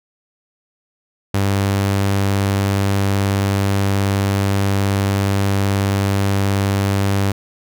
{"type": "tone", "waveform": "sawtooth", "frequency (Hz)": 98.8, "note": "G2", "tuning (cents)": 14, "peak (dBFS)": -11, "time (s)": [1.34, 7.32], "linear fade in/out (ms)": 5, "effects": []}